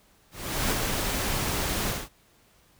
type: noise with ADSR envelope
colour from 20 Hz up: pink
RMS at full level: -25 dBFS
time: 0.31-2.09 s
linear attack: 410 ms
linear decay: 19 ms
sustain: -3 dB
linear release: 200 ms
effects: pink hiss -61 dBFS RMS until 2.79 s